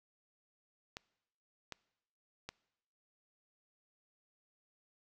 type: clicks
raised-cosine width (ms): 0.2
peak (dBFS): -25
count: 3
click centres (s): 0.969 / 1.723 / 2.49
effects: noise-tail reverb RT60 0.9 s tail -23 dB re dry